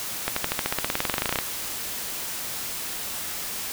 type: accelerating click train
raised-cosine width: 0.3 ms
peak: -7 dBFS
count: 22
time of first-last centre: 0.28-1.388 s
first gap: 84 ms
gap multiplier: 0.95
effects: white hiss -32 dBFS RMS until 3.72 s